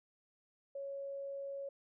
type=tone; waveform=sine; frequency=554.4 Hz; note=C#5; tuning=in tune; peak=-40 dBFS; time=0.75-1.69 s; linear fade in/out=5 ms; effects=none